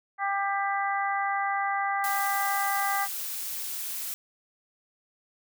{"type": "harmonic tone", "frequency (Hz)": 396.8, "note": "G4", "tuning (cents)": 21, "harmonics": [2, 3, 4, 5], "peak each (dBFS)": [-28, -31, -34, -33], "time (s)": [0.18, 3.08], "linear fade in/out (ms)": 50}
{"type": "noise", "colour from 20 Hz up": "blue", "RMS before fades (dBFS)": -34, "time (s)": [2.04, 4.14], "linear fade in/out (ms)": 0}
{"effects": []}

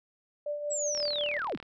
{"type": "tone with tremolo", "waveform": "sine", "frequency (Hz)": 588, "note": "D5", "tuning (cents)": 2, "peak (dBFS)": -29, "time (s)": [0.46, 1.38], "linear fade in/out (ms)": 5, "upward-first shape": "triangle", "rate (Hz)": 5.5, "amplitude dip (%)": 55}
{"type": "linear sweep", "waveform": "sine", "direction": "down", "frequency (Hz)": [7902, 87.31], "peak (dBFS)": -30, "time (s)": [0.7, 1.57], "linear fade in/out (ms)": 20}
{"type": "click train", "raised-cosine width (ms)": 0.3, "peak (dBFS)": -27, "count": 27, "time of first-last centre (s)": [0.95, 1.627], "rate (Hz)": 38.4}
{"effects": []}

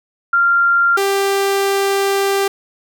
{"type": "tone pair in turn", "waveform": ["sine", "sawtooth"], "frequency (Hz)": [1388, 394.5], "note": ["F6", "G4"], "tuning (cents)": [-11, 11], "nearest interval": "octave + minor seventh", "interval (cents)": 2178, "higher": "first", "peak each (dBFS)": -10, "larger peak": "neither", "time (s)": [[0.33, 0.97], [0.97, 2.48]], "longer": "second", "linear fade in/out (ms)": 5, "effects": []}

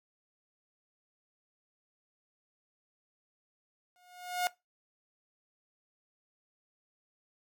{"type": "tone with exponential growth", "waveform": "sawtooth", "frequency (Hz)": 719, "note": "F#5", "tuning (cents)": -50, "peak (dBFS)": -22, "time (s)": [3.96, 4.47], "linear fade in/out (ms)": 0, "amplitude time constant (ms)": 110, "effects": ["noise-tail reverb RT60 0.2 s tail -20 dB re dry", "MP3 96 kbps"]}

